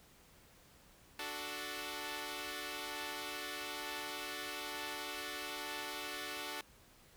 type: chord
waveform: 5% pulse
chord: D major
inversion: none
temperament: equal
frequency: 293.7 / 370 / 440 Hz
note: D4 / F#4 / A4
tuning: 0 / 0 / 0 cents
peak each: -34 dBFS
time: 1.19-6.61 s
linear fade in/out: 2 ms
effects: pink hiss -63 dBFS RMS until 7.16 s